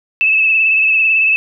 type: tone with vibrato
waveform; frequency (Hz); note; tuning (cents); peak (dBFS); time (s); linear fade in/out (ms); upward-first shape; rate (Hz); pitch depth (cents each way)
sine; 2613; E7; -16; -9; 0.21-1.36; 0; triangle; 18; 45
effects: none